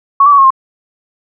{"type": "tone with pitch steps", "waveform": "sine", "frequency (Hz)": [1109, 1161, 1127, 1085, 1061], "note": ["C#6", "D6", "C#6", "C#6", "C6"], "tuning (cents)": [0, -20, 28, -37, 24], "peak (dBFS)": -3, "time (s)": [0.2, 0.505], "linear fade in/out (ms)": 5, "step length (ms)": 61, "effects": []}